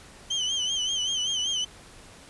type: tone with vibrato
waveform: 35% pulse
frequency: 3091 Hz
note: G7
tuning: 25 cents flat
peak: -23 dBFS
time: 0.3-1.65 s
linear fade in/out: 10 ms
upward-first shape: sine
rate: 5.2 Hz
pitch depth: 77 cents each way
effects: pink hiss -49 dBFS RMS until 2.29 s + resampled to 24000 Hz